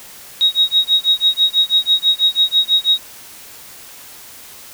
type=tone with tremolo; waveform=sine; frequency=3784 Hz; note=A#7; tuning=25 cents sharp; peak=-8 dBFS; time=0.41-2.98 s; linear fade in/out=0 ms; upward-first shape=sine; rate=6.1 Hz; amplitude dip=100%; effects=white hiss -38 dBFS RMS until 4.73 s